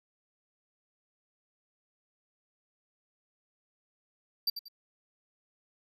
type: tone with echo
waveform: square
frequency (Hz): 4675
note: D8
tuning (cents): -9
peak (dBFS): -26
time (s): 4.47-4.5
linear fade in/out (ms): 5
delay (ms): 92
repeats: 2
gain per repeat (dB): -10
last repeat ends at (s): 4.684
effects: none